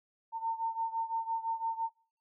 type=beating tone pair; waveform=sine; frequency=905 / 910.9 Hz; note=A5 / A#5; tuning=+48 / -40 cents; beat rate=5.9 Hz; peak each=-33 / -36 dBFS; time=0.32-1.9 s; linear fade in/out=50 ms; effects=noise-tail reverb RT60 0.5 s tail -26 dB re dry